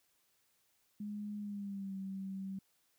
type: tone with pitch glide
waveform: sine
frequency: 207.7 to 192.67 Hz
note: G#3 to G3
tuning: 0 to -30 cents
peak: -39 dBFS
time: 1-2.59 s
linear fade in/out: 5 ms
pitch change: -130 cents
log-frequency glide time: 1.38-1.95 s
effects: white hiss -75 dBFS RMS until 2.98 s